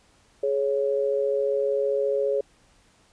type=tone pair together; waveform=sine; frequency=419.8 / 554.6 Hz; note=G#4 / C#5; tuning=+19 / +1 cents; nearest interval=perfect fourth; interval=482 cents; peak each=-24 dBFS; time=0.43-2.41 s; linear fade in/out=5 ms; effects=pink hiss -60 dBFS RMS until 3.12 s + resampled to 22050 Hz